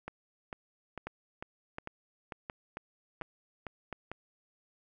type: two click trains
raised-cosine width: 0.5 ms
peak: -24 / -23 dBFS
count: 10 / 5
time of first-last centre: 0.08-4.116 / 1.07-3.927 s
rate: 2.23 / 1.4 Hz
effects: none